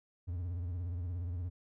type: tone with vibrato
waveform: triangle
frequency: 87.7 Hz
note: F2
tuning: 8 cents sharp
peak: -33 dBFS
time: 0.27-1.5 s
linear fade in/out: 20 ms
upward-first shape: sine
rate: 17 Hz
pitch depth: 100 cents each way
effects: none